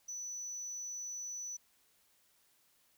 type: tone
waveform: sine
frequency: 5960 Hz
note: F#8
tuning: 12 cents sharp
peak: -38 dBFS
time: 0.08-1.57 s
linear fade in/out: 10 ms
effects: tanh soft clip ceiling -38 dBFS + white hiss -71 dBFS RMS until 2.97 s